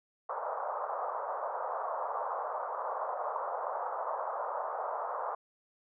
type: band-pass noise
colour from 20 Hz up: white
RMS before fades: -36 dBFS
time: 0.29-5.35 s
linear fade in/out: 5 ms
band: 510 to 1200 Hz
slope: 48 dB/octave
effects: none